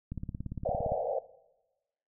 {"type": "click train", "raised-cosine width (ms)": 5, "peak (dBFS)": -24, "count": 15, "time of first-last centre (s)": [0.12, 0.92], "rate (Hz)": 17.5}
{"type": "band-pass noise", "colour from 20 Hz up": "pink", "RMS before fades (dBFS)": -32, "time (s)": [0.65, 1.19], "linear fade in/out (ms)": 5, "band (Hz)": [480, 760], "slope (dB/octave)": 96}
{"effects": ["noise-tail reverb RT60 1.0 s tail -18 dB re dry"]}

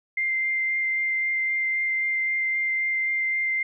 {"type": "tone with vibrato", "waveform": "sine", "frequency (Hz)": 2093, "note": "C7", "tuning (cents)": 0, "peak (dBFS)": -22, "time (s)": [0.17, 3.63], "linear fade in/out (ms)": 5, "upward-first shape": "sine", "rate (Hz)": 3.8, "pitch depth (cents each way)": 8, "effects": []}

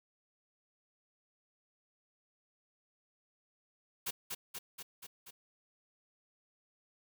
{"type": "noise with echo", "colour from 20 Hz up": "white", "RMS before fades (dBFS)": -37, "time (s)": [4.06, 4.11], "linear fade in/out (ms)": 10, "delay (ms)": 240, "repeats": 5, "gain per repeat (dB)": -3, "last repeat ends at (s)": 5.31, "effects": []}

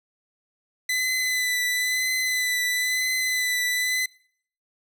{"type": "tone with vibrato", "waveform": "sawtooth", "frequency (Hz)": 2006, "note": "B6", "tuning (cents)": 26, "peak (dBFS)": -19, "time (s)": [0.89, 4.06], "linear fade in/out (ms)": 5, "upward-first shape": "triangle", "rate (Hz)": 1, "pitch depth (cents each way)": 27, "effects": ["noise-tail reverb RT60 0.6 s tail -24 dB re dry"]}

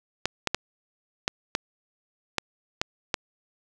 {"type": "clicks", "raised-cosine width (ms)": 0.2, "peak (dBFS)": -6, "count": 8, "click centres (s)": [0.256, 0.473, 0.546, 1.279, 1.551, 2.383, 2.815, 3.142], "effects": []}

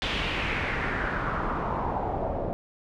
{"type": "noise with low-pass filter sweep", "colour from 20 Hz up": "pink", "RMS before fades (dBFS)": -29, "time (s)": [0.02, 2.53], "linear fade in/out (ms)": 0, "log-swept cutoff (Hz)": [3300, 580], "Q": 2.9, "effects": []}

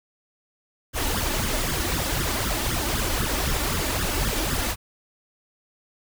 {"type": "noise with flanger", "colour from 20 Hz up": "pink", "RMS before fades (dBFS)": -25, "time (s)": [0.93, 4.76], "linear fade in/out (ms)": 50, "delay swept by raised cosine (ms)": [0.58, 3.48], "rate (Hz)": 3.9, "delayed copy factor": 0.8, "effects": []}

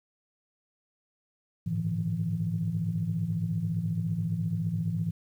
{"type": "tone cluster", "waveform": "sine", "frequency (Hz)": [101.1, 110.1, 153.3, 167.9], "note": ["G#2", "A2", "D#3", "E3"], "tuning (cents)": [-46, 2, -25, 32], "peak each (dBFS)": [-37, -32, -35, -29], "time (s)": [1.66, 5.11], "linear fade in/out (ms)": 10, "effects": ["tanh soft clip ceiling -17 dBFS", "10-bit"]}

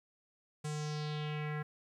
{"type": "tone with low-pass filter sweep", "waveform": "square", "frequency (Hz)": 150.8, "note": "D3", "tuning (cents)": 46, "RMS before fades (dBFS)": -38, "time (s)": [0.64, 1.63], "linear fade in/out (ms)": 10, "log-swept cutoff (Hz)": [8500, 1700], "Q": 3, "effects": ["12-bit"]}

